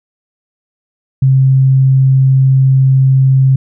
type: tone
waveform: sine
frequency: 133.1 Hz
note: C3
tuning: 30 cents sharp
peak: -5 dBFS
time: 1.22-3.56 s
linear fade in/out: 5 ms
effects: none